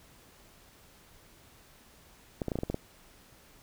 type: clicks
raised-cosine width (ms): 2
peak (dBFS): -18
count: 8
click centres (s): 2.418 / 2.483 / 2.518 / 2.556 / 2.588 / 2.634 / 2.7 / 2.744
effects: pink hiss -58 dBFS RMS until 3.62 s